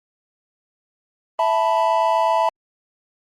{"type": "chord", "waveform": "triangle", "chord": "E suspended fourth", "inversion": "none", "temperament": "equal", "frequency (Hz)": [659.3, 880, 987.8], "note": ["E5", "A5", "B5"], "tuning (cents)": [0, 0, 0], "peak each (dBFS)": -18, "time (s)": [1.39, 2.49], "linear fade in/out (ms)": 2, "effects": ["Opus 24 kbps"]}